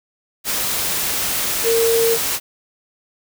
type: tone in noise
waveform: sine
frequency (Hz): 458.4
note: A#4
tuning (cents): -29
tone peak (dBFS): -14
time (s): 1.63-2.18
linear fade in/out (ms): 50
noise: white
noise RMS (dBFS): -21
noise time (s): 0.44-2.4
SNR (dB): +4
effects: none